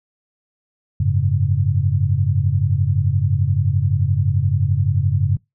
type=chord; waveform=sine; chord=F# suspended second; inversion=none; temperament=just; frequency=92.5 / 104.06 / 138.75 Hz; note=F#2 / G#2 / C#3; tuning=0 / +4 / +2 cents; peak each=-19 dBFS; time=1-5.37 s; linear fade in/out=5 ms; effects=noise-tail reverb RT60 0.2 s tail -25 dB re dry